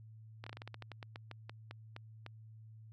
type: slowing click train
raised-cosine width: 0.3 ms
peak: -30 dBFS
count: 17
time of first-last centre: 0.44-2.263 s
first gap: 25 ms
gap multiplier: 1.18
effects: added 110 Hz sine -52 dBFS peak until 2.92 s